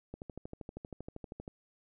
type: click train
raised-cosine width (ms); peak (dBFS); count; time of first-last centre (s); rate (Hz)
2; -29; 18; 0.14-1.479; 12.7
effects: none

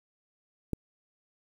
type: click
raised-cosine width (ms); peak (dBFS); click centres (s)
3; -17; 0.733
effects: 8-bit

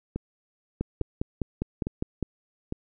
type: two click trains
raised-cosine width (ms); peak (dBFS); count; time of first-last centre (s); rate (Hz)
3; -17 / -14; 4 / 8; 0.16-2.724 / 0.81-2.227; 1.17 / 4.94
effects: none

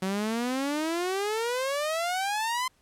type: exponential sweep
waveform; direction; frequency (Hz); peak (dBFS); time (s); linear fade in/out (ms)
sawtooth; up; 185.3 to 1040; -23; 0.02-2.68; 5
effects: pink hiss -66 dBFS RMS until 2.81 s + low-pass 12000 Hz 12 dB/octave

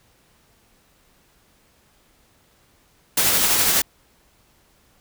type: noise with tremolo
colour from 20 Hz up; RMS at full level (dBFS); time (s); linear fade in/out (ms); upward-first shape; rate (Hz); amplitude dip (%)
white; -17; 3.17-3.82; 5; sine; 12; 30
effects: pink hiss -59 dBFS RMS until 5 s

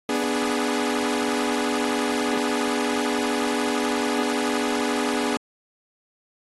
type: chord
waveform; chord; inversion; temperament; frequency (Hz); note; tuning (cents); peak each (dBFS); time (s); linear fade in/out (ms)
sawtooth; G# diminished; first; equal; 246.9 / 293.7 / 415.3; B3 / D4 / G#4; 0 / 0 / 0; -22 / -23 / -23; 0.09-5.37; 2
effects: AAC 32 kbps

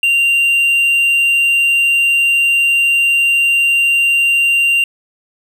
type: tone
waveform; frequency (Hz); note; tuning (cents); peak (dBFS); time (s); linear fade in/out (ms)
triangle; 2774; F7; -12; -8; 0.03-4.84; 2
effects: none

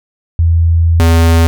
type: tone pair in turn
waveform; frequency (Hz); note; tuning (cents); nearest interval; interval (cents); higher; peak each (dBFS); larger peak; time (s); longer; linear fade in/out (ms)
sine / square; 83.3 / 82.85; E2 / E2; +19 / +9; unison; 10; first; -6; neither; 0.39-1 / 1-1.47; first; 0
effects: none

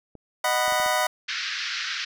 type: clicks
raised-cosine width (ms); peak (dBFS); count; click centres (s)
2; -30; 5; 0.153 / 0.68 / 0.723 / 0.8 / 0.862
type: chord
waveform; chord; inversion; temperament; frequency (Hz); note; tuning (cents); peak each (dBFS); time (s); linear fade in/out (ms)
25% pulse; B major; first; just; 617.4 / 740.8 / 987.8; D#5 / F#5 / B5; -14 / +2 / 0; -22; 0.44-1.07; 5
type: band-pass noise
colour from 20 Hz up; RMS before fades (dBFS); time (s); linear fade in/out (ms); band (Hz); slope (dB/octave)
pink; -30; 1.28-2.05; 10; 1400 to 5600; 48
effects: none

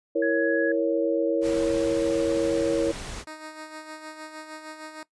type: chord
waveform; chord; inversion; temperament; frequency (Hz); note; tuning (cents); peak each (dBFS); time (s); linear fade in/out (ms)
sine; A# diminished; second; equal; 329.6 / 466.2 / 554.4; E4 / A#4 / C#5; 0 / 0 / 0; -25; 0.15-2.92; 10
type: tone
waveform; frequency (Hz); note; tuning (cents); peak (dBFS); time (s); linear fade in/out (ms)
sine; 1675; G#6; +14; -26; 0.22-0.72; 5
type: low-pass noise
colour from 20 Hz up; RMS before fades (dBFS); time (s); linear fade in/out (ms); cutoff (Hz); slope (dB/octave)
pink; -37; 1.41-3.25; 50; 9700; 24
type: tone with tremolo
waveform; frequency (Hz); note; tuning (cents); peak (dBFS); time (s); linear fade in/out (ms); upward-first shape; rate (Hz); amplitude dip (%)
10% pulse; 311.1; D#4; 0; -28; 3.27-5.03; 2; sine; 6.5; 55
effects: noise-tail reverb RT60 0.1 s tail -19 dB re dry + resampled to 24000 Hz

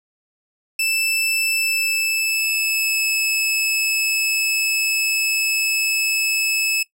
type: tone with pitch glide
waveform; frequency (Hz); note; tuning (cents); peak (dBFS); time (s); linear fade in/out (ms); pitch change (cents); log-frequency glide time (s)
sawtooth; 2643 to 2604; E7 to E7; +4 to -22; -15; 0.79-6.83; 5; -26; 1.55-3.04
effects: noise-tail reverb RT60 0.1 s tail -17 dB re dry

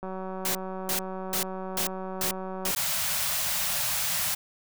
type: click train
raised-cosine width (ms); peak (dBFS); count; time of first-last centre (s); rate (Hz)
1; -23; 504; 0.03-2.706; 188
type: noise bursts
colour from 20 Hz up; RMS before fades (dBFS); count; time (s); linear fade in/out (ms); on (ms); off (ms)
white; -28; 6; 0.45-2.75; 2; 100; 340
type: band-stop noise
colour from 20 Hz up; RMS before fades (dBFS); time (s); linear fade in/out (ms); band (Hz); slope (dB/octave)
white; -28; 2.76-4.35; 10; 210 to 550; 96
effects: none

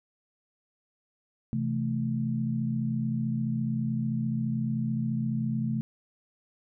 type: chord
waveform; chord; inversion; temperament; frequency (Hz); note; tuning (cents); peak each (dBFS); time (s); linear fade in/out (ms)
sine; A minor; first; equal; 130.81 / 164.81 / 220; C3 / E3 / A3; 0 / 0 / 0; -30 / -35 / -29; 1.53-5.81; 0
effects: none

